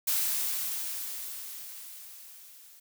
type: noise with level ramp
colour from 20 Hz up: blue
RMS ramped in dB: -27 to -54 dBFS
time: 0.07-2.8 s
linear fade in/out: 10 ms
effects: none